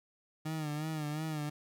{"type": "tone with vibrato", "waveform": "30% pulse", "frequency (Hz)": 153.4, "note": "D#3", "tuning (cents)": -24, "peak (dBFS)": -32, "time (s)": [0.45, 1.5], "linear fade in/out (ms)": 10, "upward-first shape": "sine", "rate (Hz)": 2.8, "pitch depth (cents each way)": 64, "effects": []}